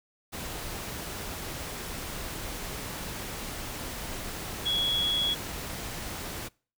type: tone in noise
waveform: sine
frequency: 3349 Hz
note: G#7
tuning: 14 cents sharp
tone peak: -25 dBFS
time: 4.65-5.35 s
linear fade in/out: 20 ms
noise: pink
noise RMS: -37 dBFS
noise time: 0.32-6.49 s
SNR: +9 dB
effects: noise-tail reverb RT60 0.4 s tail -25 dB re dry